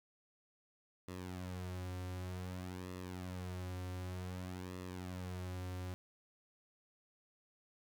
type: tone with flanger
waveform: sawtooth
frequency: 91.3 Hz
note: F#2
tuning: 23 cents flat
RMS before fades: -44 dBFS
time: 1.08-5.94 s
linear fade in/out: 0 ms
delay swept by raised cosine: 1.3 to 4.8 ms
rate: 0.54 Hz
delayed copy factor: -0.65
effects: none